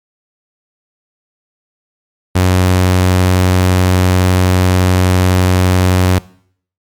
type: tone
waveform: sawtooth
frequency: 91.8 Hz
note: F#2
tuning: 13 cents flat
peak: -4 dBFS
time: 2.35-6.19 s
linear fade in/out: 10 ms
effects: noise-tail reverb RT60 0.6 s tail -21 dB re dry + MP3 96 kbps